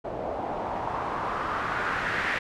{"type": "noise with low-pass filter sweep", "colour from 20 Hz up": "white", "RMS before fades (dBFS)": -30, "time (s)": [0.04, 2.39], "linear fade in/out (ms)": 10, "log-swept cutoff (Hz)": [590, 1900], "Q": 2.6, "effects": []}